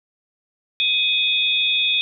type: tone cluster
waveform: sine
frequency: 2506 / 3385 / 3633 Hz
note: D#7 / G#7 / A#7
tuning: +12 / +32 / -45 cents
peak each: -21 dBFS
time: 0.8-2.01 s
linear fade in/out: 0 ms
effects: none